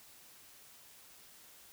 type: silence
effects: white hiss -58 dBFS RMS until 1.72 s